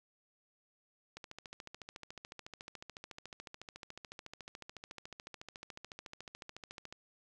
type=click train; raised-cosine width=0.2 ms; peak=-29 dBFS; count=81; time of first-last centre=1.17-6.925 s; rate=13.9 Hz; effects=none